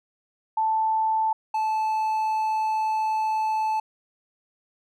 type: tone pair in turn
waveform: sine / triangle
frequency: 880 / 871.9 Hz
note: A5 / A5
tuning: 0 / -16 cents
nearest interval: unison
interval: 16 cents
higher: first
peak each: -20 dBFS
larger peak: neither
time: 0.57-1.33 / 1.54-3.8 s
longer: second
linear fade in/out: 5 ms
effects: none